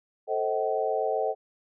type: chord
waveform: sine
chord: A diminished seventh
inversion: none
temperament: just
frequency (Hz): 440 / 528 / 633.6 / 760.3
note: A4 / C5 / Eb5 / Gb5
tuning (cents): 0 / +16 / +31 / +47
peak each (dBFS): -29 / -31 / -30 / -30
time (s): 0.27-1.35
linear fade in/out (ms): 50
effects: none